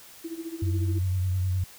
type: tone with tremolo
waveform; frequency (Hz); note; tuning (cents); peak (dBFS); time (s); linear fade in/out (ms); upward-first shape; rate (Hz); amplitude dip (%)
sine; 329.6; E4; 0; -30; 0.24-0.99; 10; sine; 14; 80
type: tone with vibrato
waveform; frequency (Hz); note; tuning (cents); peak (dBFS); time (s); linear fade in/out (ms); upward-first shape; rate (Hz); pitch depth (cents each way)
sine; 92.5; F#2; 0; -23; 0.62-1.64; 5; sine; 9.8; 43
effects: white hiss -49 dBFS RMS until 1.78 s